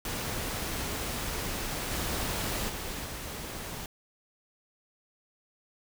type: noise with level steps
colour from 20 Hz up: pink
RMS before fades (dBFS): -34 / -32 / -37 / -39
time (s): 0.05-3.86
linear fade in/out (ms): 2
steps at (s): 1.9 / 2.68 / 3.04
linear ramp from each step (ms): 20
effects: none